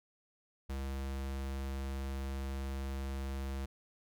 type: tone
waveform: square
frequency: 67.6 Hz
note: C#2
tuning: 43 cents flat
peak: -37 dBFS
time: 0.69-3.66 s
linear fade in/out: 10 ms
effects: none